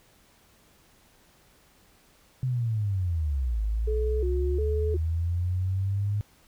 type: linear two-way sweep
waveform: sine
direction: down then up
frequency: 130.81 to 52 to 104.2 Hz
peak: -24 dBFS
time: 2.43-6.21 s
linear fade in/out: 0 ms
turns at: 3.62 s
type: tone with vibrato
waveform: sine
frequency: 393.9 Hz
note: G4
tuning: 8 cents sharp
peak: -28 dBFS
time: 3.87-4.97 s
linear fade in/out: 10 ms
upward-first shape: square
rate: 1.4 Hz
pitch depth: 150 cents each way
effects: pink hiss -60 dBFS RMS until 6.47 s